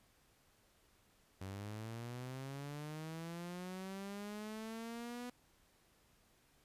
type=linear sweep; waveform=sawtooth; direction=up; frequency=93.8 to 246.9 Hz; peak=-40 dBFS; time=1.41-5.3 s; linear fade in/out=5 ms; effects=pink hiss -71 dBFS RMS until 6.64 s + resampled to 32000 Hz